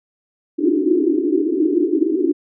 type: band-pass noise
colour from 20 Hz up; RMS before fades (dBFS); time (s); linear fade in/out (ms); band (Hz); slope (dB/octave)
pink; -17; 0.58-2.33; 20; 280 to 390; 96
effects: none